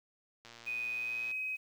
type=click train; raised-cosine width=0.2 ms; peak=-34 dBFS; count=102; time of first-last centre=0.45-1.313 s; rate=117 Hz
type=tone with pitch glide; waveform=sine; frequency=2492 to 2528 Hz; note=D#7 to D#7; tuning=+2 to +27 cents; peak=-34 dBFS; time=0.66-1.57 s; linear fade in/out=20 ms; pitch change=+25 cents; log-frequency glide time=0.89-1.27 s
effects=10-bit